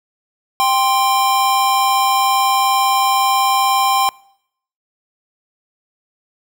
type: tone pair together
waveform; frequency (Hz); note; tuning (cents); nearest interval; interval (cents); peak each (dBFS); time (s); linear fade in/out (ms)
square; 788.7 / 1046.5; G5 / C6; +10 / 0; perfect fourth; 490; -16; 0.6-4.09; 0
effects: noise-tail reverb RT60 0.7 s tail -24 dB re dry